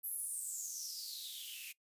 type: noise with high-pass filter sweep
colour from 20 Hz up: blue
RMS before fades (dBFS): -43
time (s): 0.03-1.73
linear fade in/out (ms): 20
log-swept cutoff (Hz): 12000 to 2400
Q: 8.9
effects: noise-tail reverb RT60 0.1 s tail -20 dB re dry + resampled to 32000 Hz